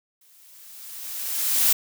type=noise with exponential growth; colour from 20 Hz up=blue; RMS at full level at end=-17 dBFS; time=0.21-1.73 s; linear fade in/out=5 ms; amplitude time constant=330 ms; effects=none